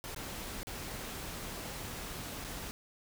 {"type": "noise with dropouts", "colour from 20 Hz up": "pink", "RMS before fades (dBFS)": -42, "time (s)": [0.04, 2.71], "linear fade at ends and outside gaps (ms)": 0, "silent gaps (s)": [[0.147, 0.162], [0.631, 0.67], [2.442, 2.447]], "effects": []}